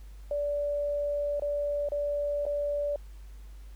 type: tone with dropouts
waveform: sine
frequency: 580 Hz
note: D5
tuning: 22 cents flat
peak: -27 dBFS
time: 0.31-2.96 s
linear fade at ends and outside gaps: 2 ms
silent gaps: 1.397-1.421 / 1.888-1.919 / 2.454-2.464 s
effects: added 50 Hz sine -43 dBFS peak until 3.75 s + pink hiss -62 dBFS RMS until 3.75 s